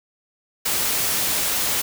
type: noise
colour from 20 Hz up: white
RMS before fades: -22 dBFS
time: 0.65-1.82 s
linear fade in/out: 10 ms
effects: none